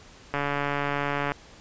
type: click train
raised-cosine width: 0.5 ms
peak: -12 dBFS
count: 141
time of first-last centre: 0.34-1.319 s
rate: 143 Hz
effects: pink hiss -50 dBFS RMS until 1.6 s + resampled to 16000 Hz